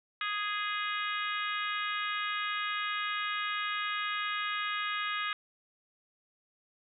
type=harmonic tone; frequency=414.8 Hz; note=G#4; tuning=2 cents flat; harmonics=3 / 4 / 5 / 6 / 7 / 8 / 9; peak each=-35 / -37 / -39 / -41 / -42 / -43 / -44 dBFS; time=0.21-5.33 s; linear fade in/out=2 ms; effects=none